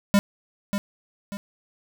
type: tone with echo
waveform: square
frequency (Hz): 201.2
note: G3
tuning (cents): +45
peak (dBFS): -15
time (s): 0.14-0.19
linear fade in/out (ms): 0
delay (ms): 590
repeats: 2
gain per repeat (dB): -8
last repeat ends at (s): 1.37
effects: none